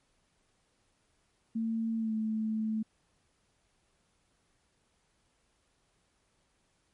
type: tone with pitch glide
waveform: sine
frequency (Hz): 225.5 to 218.7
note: A3 to A3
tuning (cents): +43 to -10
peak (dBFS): -29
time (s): 1.55-2.83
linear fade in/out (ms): 10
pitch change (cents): -53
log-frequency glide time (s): 1.98-2.13
effects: pink hiss -73 dBFS RMS until 6.93 s + MP3 48 kbps